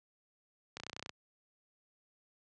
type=clicks; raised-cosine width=0.2 ms; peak=-24 dBFS; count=11; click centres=0.77 / 0.8 / 0.835 / 0.866 / 0.897 / 0.931 / 0.965 / 0.995 / 1.026 / 1.061 / 1.094 s; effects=high-pass 80 Hz 12 dB/octave + resampled to 22050 Hz